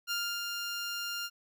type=tone with ADSR envelope; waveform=15% pulse; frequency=1400 Hz; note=F6; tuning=4 cents sharp; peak=-24 dBFS; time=0.07-1.3 s; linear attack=40 ms; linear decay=300 ms; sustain=-4 dB; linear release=49 ms; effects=none